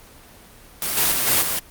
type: noise with level steps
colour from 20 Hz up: white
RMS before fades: -24 / -18 / -21 / -17 / -23 dBFS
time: 0.82-1.59 s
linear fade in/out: 0 ms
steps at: 0.97 / 1.12 / 1.27 / 1.42 s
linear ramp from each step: 2 ms
effects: pink hiss -46 dBFS RMS until 1.7 s + Opus 24 kbps